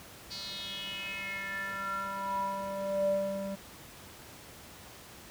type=tone with band-pass filter sweep; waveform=square; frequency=196 Hz; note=G3; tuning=in tune; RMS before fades=-35 dBFS; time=0.3-3.56 s; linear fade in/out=20 ms; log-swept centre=4600 to 410 Hz; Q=6.4; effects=pink hiss -50 dBFS RMS until 5.3 s + high-pass 60 Hz 12 dB/octave